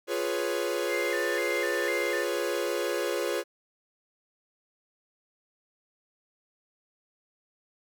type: chord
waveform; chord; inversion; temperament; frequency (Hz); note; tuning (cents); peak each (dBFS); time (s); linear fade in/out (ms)
45% pulse; C# dominant seventh; first; equal; 349.2 / 415.3 / 493.9 / 554.4; E#4 / G#4 / B4 / C#5; 0 / 0 / 0 / 0; -33; 0.07-3.44; 50
type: tone with vibrato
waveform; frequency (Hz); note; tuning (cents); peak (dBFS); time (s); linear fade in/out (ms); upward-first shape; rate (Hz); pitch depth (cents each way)
sine; 1930; B6; -40; -31; 0.88-2.26; 50; square; 2; 140
effects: none